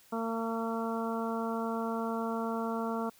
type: harmonic tone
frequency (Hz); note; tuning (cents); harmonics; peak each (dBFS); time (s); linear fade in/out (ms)
227.2; A#3; -44; 1 / 2 / 3 / 4 / 5 / 6; -34 / -37 / -39 / -40 / -41 / -42; 0.12-3.1; 10
effects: white hiss -61 dBFS RMS until 3.19 s